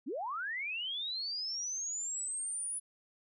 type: linear sweep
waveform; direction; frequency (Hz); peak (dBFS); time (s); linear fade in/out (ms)
sine; up; 207.7 to 9956; -35; 0.06-2.8; 20
effects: none